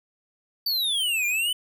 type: exponential two-way sweep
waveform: square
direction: down then up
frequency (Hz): 4625 to 2372 to 3042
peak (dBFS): -23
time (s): 0.66-1.53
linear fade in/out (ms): 5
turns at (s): 1.26
effects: none